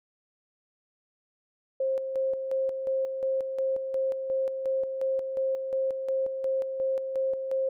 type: tone with tremolo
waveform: sine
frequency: 531 Hz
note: C5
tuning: 25 cents sharp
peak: -24 dBFS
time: 1.8-7.69 s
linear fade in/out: 5 ms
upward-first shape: square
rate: 2.8 Hz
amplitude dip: 50%
effects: none